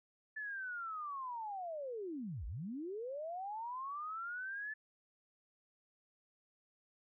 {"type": "linear two-way sweep", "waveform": "sine", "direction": "down then up", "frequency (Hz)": [1750, 46.25, 1750], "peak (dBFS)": -40, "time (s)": [0.36, 4.74], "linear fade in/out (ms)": 10, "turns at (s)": 2.46, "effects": []}